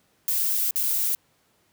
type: noise with dropouts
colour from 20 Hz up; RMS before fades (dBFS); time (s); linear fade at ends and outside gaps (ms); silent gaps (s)
violet; -24; 0.28-1.15; 0; 0.708-0.758 / 0.831-0.835
effects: pink hiss -65 dBFS RMS until 1.72 s + high-pass 100 Hz 12 dB/octave